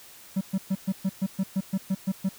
triangle tone bursts, 191.8 Hz, G3, 37 cents flat, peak -20 dBFS, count 12, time 0.36-2.292 s, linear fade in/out 10 ms, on 51 ms, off 120 ms, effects white hiss -49 dBFS RMS until 2.38 s

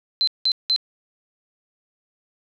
sine tone bursts, 4080 Hz, C8, 44 cents flat, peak -16 dBFS, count 3, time 0.21-0.762 s, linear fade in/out 0 ms, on 64 ms, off 180 ms, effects none

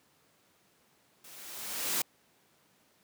white noise with level ramp, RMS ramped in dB -52 to -29 dBFS, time 1.24-2.02 s, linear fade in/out 5 ms, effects pink hiss -67 dBFS RMS until 3.03 s + high-pass 150 Hz 12 dB/octave

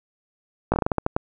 slowing click train, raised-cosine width 1 ms, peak -6 dBFS, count 10, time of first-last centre 0.72-1.165 s, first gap 18 ms, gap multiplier 1.24, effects none

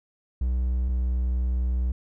triangle tone pair in turn, 62.3 / 62.06 Hz, B1 / B1, +16 / +9 cents, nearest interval unison, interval 7 cents, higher first, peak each -20 dBFS, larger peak neither, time 0.41-0.89 / 0.89-1.92 s, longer second, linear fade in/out 5 ms, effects none

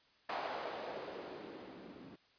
violet noise with low-pass filter sweep, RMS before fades -45 dBFS, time 0.29-2.16 s, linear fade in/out 5 ms, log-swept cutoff 770 to 230 Hz, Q 1.9, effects white hiss -69 dBFS RMS until 2.38 s + resampled to 11025 Hz

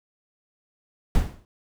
brown noise with exponential decay, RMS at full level -17 dBFS, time 1.15-1.45 s, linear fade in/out 1 ms, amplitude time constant 64 ms, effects none

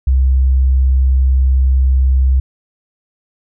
sine tone, 65.41 Hz, C2, in tune, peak -8 dBFS, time 0.07-2.4 s, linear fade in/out 5 ms, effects none

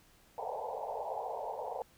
white band-pass noise, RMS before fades -39 dBFS, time 0.38-1.82 s, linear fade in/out 0 ms, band 440 to 940 Hz, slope 96 dB/octave, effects pink hiss -64 dBFS RMS until 1.97 s

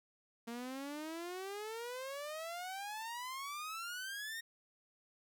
sawtooth exponential sweep, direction up, 229.3 to 1864.7 Hz, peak -38 dBFS, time 0.47-4.41 s, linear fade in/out 10 ms, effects none

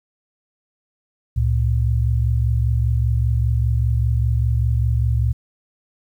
sine tone pair together, 69.3 / 114.36 Hz, C#2 / A#2, 0 / -33 cents, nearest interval major sixth, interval 867 cents, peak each -18 dBFS, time 1.36-5.33 s, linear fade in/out 10 ms, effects 9-bit

